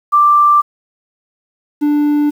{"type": "tone pair in turn", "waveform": ["sine", "triangle"], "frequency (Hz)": [1178, 294.5], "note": ["D6", "D4"], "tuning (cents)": [5, 5], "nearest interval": "2 octaves", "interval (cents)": 2400, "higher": "first", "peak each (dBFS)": [-6, -8], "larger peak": "first", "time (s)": [[0.12, 0.62], [1.81, 2.31]], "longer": "neither", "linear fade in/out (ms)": 20, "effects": ["7-bit"]}